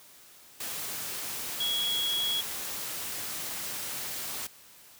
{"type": "tone in noise", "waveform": "sine", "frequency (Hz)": 3331, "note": "G#7", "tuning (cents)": 4, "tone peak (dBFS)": -27, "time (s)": [1.6, 2.41], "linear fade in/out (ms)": 5, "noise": "white", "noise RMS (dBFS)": -36, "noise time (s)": [0.6, 4.47], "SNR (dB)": 6, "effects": ["white hiss -54 dBFS RMS until 4.99 s", "high-pass 60 Hz 12 dB/octave"]}